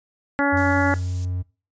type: harmonic tone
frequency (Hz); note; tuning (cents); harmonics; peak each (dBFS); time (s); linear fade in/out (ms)
282.4; C#4; +32; 1 / 2 / 3 / 4 / 5 / 6 / 7; -21 / -25 / -25 / -30 / -25 / -26 / -30; 0.39-0.94; 0
type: tone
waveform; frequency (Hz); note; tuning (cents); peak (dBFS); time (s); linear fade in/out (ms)
triangle; 90.6; F#2; -36; -21; 0.52-1.43; 20
type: noise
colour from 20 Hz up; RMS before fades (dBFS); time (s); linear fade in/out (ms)
violet; -35; 0.57-1.25; 0
effects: noise-tail reverb RT60 0.3 s tail -19 dB re dry + resampled to 16000 Hz